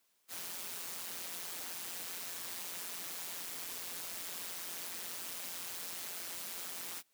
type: noise with amplitude modulation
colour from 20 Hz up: white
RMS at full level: -40 dBFS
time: 0.28-7.03 s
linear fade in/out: 50 ms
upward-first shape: sine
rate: 175 Hz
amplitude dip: 70%
effects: white hiss -75 dBFS RMS until 7.13 s + high-pass 150 Hz 12 dB/octave